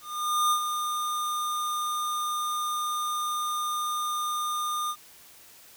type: tone with ADSR envelope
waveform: square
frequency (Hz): 1213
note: D#6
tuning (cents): -44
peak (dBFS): -21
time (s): 0.01-4.96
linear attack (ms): 500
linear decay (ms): 82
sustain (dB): -7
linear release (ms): 61
effects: white hiss -52 dBFS RMS until 5.76 s